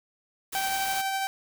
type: noise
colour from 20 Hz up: white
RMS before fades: -35 dBFS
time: 0.52-1.02 s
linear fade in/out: 10 ms
type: tone with tremolo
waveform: sawtooth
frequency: 776 Hz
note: G5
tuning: 18 cents flat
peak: -22 dBFS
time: 0.55-1.27 s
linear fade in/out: 0 ms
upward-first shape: sine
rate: 12 Hz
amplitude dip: 25%
effects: none